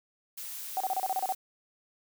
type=noise; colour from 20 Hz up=blue; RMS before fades=-40 dBFS; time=0.37-1.35 s; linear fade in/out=10 ms
type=tone bursts; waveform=sine; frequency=758 Hz; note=F#5; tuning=42 cents sharp; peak=-26 dBFS; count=9; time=0.77-1.323 s; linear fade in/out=0 ms; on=33 ms; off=32 ms
effects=high-pass 400 Hz 12 dB/octave